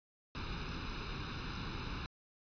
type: noise with comb filter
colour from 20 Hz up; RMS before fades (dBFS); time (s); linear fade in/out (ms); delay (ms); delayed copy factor
pink; -41; 0.35-2.06; 0; 0.77; +0.7
effects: resampled to 11025 Hz